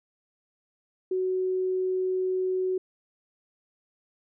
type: tone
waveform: sine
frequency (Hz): 372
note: F#4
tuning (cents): +9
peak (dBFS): -24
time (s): 1.11-2.78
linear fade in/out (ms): 5
effects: none